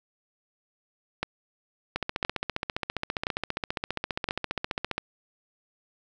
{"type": "two click trains", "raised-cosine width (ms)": 0.3, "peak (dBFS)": [-12, -11], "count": [46, 4], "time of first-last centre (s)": [[1.96, 4.98], [1.23, 4.288]], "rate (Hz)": [14.9, 0.981], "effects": []}